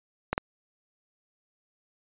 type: clicks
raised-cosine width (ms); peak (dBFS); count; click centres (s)
0.5; -10; 2; 0.33 / 0.379
effects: resampled to 8000 Hz